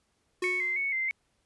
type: tone with exponential decay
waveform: square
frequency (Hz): 363.3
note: F#4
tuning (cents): -32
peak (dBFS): -28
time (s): 0.42-0.93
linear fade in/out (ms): 5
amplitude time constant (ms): 110
type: tone with vibrato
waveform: sine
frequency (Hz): 2146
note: C7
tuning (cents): +43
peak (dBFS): -27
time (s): 0.44-1.11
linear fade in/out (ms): 0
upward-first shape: square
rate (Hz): 3.1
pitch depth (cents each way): 54
effects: pink hiss -73 dBFS RMS until 1.45 s + resampled to 24000 Hz